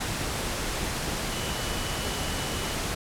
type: tone in noise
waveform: sine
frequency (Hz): 2960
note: F#7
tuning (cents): 0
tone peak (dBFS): -40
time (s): 1.31-2.75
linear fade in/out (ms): 10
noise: pink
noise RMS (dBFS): -30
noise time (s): 0-2.95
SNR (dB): -13
effects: low-pass 11000 Hz 12 dB/octave